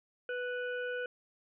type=harmonic tone; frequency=493.9 Hz; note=B4; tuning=in tune; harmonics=1 / 3 / 5 / 6; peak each=-36 / -38 / -51 / -52 dBFS; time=0.29-1.06 s; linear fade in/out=2 ms; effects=none